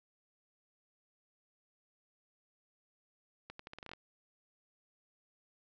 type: accelerating click train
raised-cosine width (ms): 0.3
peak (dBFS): -30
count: 10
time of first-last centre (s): 3.5-3.935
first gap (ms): 94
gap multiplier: 0.82
effects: resampled to 16000 Hz + 10-bit